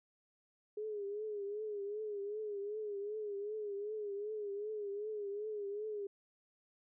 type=tone with vibrato; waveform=sine; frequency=415.3 Hz; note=G#4; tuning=in tune; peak=-38 dBFS; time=0.77-6.07 s; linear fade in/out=5 ms; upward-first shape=triangle; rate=2.6 Hz; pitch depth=89 cents each way; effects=none